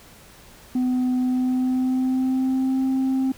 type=tone with pitch glide; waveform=sine; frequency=252.4 to 263.7 Hz; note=B3 to C4; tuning=+38 to +14 cents; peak=-16 dBFS; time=0.75-3.32 s; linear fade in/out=5 ms; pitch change=+76 cents; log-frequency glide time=1.17-2.83 s; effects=tanh soft clip ceiling -18 dBFS + pink hiss -48 dBFS RMS until 3.37 s